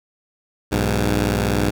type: tone pair together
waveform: 10% pulse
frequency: 60.6 / 101.66 Hz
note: B1 / G#2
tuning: -32 / -37 cents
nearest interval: major sixth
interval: 895 cents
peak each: -12 dBFS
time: 0.71-1.71 s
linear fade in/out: 20 ms
effects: none